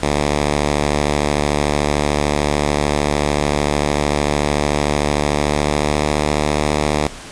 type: tone with pitch glide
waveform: 5% pulse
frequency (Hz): 73.42 to 74.66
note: D2 to D2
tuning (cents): 0 to +29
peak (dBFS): -4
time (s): 0.02-7.08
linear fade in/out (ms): 10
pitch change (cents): +29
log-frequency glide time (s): 5.27-6.08
effects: pink hiss -34 dBFS RMS until 7.31 s + resampled to 22050 Hz